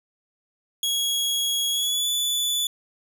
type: tone with pitch glide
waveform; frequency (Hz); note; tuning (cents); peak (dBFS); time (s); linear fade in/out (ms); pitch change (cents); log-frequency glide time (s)
sawtooth; 3322 to 3469; G#7 to A7; 0 to -25; -19; 0.83-2.67; 2; +75; 1.71-2.08
effects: none